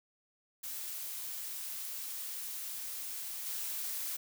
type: noise with level steps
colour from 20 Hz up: blue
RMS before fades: -41 / -38 dBFS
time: 0.63-4.17 s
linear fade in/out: 10 ms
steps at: 3.46 s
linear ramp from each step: 5 ms
effects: none